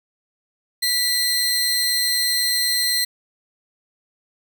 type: tone pair together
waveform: sawtooth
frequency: 1962 / 4161 Hz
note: B6 / C8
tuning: -12 / -10 cents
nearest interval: octave + minor second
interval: 1302 cents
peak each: -22 / -16 dBFS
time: 0.82-3.05 s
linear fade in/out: 10 ms
effects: none